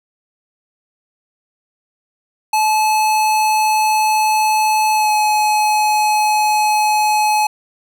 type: tone with pitch glide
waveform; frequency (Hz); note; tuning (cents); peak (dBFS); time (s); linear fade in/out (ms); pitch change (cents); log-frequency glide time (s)
square; 862 to 850.1; A5 to G#5; -36 to +40; -13; 2.53-7.47; 5; -24; 4.94-5.11
effects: none